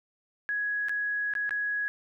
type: tone with dropouts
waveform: sine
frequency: 1670 Hz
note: G#6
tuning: 9 cents sharp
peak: -27 dBFS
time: 0.49-1.88 s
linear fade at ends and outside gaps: 0 ms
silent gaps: 0.885-0.894 / 1.337-1.352 / 1.493-1.508 s
effects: none